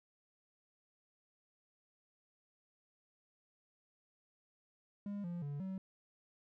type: tone with pitch steps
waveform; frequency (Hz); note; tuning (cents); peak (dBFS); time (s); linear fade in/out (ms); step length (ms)
triangle; 202.9 / 173.5 / 143.5 / 190; G#3 / F3 / D3 / F#3; -40 / -11 / -40 / +46; -37; 5.06-5.78; 2; 180
effects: none